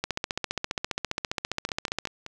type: two click trains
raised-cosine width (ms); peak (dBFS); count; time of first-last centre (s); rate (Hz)
0.2; -20 / -10; 4 / 31; 1.69-2.264 / 0.04-2.053; 5.23 / 14.9
effects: none